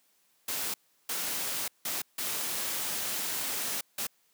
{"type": "noise bursts at uneven times", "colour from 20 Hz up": "white", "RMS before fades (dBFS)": -33, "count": 5, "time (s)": [[0.48, 0.74], [1.09, 1.68], [1.85, 2.02], [2.18, 3.81], [3.98, 4.07]], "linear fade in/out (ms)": 5, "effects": ["white hiss -69 dBFS RMS until 4.33 s", "high-pass 150 Hz 12 dB/octave"]}